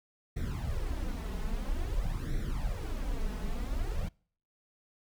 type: noise with flanger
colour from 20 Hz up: brown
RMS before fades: -33 dBFS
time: 0.36-4.09 s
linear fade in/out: 10 ms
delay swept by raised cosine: 0.51 to 4.71 ms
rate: 0.5 Hz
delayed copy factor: +0.8
effects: noise-tail reverb RT60 0.5 s tail -26 dB re dry